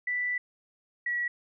sine tone pair in turn, 1975.5 / 1929.3 Hz, B6 / B6, 0 / -41 cents, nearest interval unison, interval 41 cents, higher first, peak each -27 dBFS, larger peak neither, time 0.07-0.38 / 1.06-1.28 s, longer first, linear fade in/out 5 ms, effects none

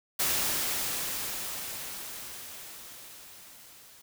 white noise with level ramp, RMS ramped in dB -27 to -54 dBFS, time 0.19-4.02 s, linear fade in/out 10 ms, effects none

